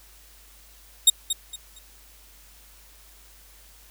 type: tone with echo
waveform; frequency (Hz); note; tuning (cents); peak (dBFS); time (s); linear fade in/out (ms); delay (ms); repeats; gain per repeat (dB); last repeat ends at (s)
20% pulse; 3729; A#7; 0; -5; 1.07-1.1; 5; 230; 3; -11; 1.79
effects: added 50 Hz sine -53 dBFS peak until 3.9 s + white hiss -53 dBFS RMS until 3.9 s